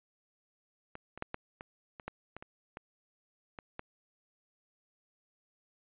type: clicks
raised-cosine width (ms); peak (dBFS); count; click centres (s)
0.5; -28 / -30 / -19 / -21 / -28 / -30 / -23 / -28 / -30 / -27 / -28 / -24; 12; 0.954 / 1.176 / 1.224 / 1.344 / 1.609 / 1.998 / 2.08 / 2.366 / 2.425 / 2.771 / 3.588 / 3.794
effects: resampled to 8000 Hz